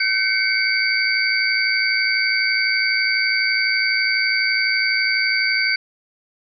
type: tone cluster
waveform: sine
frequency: 1529 / 2158 / 2270 / 4617 Hz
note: G6 / C#7 / C#7 / D8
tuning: -44 / -47 / +41 / -30 cents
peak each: -22 dBFS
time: 0-5.76 s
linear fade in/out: 5 ms
effects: none